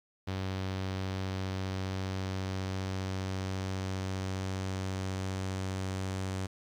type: tone with low-pass filter sweep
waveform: sawtooth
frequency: 94.8 Hz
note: F#2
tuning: 43 cents sharp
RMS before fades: -35 dBFS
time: 0.27-6.47 s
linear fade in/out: 10 ms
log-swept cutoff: 4400 to 7900 Hz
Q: 1.4
effects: 10-bit